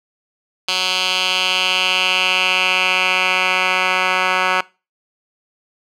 10% pulse tone with band-pass filter sweep, 185 Hz, F#3, in tune, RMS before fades -17 dBFS, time 0.68-4.61 s, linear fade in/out 5 ms, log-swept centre 3700 to 1800 Hz, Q 2.7, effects noise-tail reverb RT60 0.3 s tail -22 dB re dry

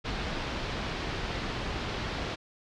pink low-pass noise, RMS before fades -34 dBFS, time 0.04-2.36 s, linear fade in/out 20 ms, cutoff 4600 Hz, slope 24 dB/octave, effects none

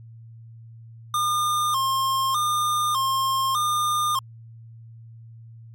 square tone with vibrato, 1136 Hz, C#6, 42 cents sharp, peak -21 dBFS, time 1.14-4.19 s, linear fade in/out 2 ms, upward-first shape square, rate 0.83 Hz, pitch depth 110 cents each way, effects added 114 Hz sine -41 dBFS peak until 5.74 s + MP3 64 kbps

